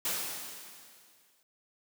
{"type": "noise with exponential decay", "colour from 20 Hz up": "white", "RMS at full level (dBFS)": -31, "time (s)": [0.05, 1.43], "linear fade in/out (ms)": 1, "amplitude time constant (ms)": 300, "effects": ["high-pass 150 Hz 12 dB/octave"]}